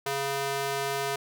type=tone with high-pass filter; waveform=square; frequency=138.59 Hz; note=C#3; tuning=in tune; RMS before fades=-30 dBFS; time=0.06-1.16 s; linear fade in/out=5 ms; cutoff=490 Hz; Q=0.83; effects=none